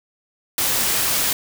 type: noise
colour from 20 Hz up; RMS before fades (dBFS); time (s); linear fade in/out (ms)
white; -20; 0.58-1.33; 2
effects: none